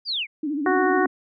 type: linear sweep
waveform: sine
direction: down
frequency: 4978 to 2072 Hz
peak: -23 dBFS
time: 0.05-0.27 s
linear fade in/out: 50 ms
type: tone with vibrato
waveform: sine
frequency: 293.7 Hz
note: D4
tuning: in tune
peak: -23 dBFS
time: 0.43-1.07 s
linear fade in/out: 5 ms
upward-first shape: sine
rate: 14 Hz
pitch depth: 120 cents each way
type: harmonic tone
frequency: 370 Hz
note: F#4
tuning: in tune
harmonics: 1 / 2 / 3 / 4 / 5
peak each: -21 / -24 / -26 / -27 / -28 dBFS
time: 0.66-1.06 s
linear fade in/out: 2 ms
effects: none